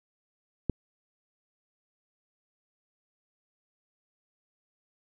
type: click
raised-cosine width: 3 ms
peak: -13 dBFS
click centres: 0.697 s
effects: none